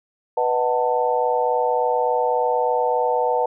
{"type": "chord", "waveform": "sine", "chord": "B dominant seventh", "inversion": "none", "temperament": "just", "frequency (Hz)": [493.9, 617.4, 740.8, 889], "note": ["B4", "D#5", "F#5", "A5"], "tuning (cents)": [0, -14, 2, 18], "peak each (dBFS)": [-21, -26, -24, -22], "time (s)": [0.37, 3.46], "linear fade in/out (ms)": 5, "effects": []}